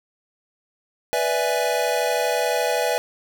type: chord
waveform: square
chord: E dominant seventh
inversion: second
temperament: equal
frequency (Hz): 493.9 / 587.3 / 659.3 / 830.6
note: B4 / D5 / E5 / G#5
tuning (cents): 0 / 0 / 0 / 0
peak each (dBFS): -25 / -27 / -26 / -27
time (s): 1.13-2.98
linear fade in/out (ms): 0
effects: none